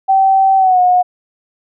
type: tone with pitch glide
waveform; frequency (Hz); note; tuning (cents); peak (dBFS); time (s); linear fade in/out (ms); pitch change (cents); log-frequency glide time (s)
sine; 772 to 724.5; G5 to F#5; -27 to -37; -7; 0.08-1.03; 20; -110; 0.57-0.8
effects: none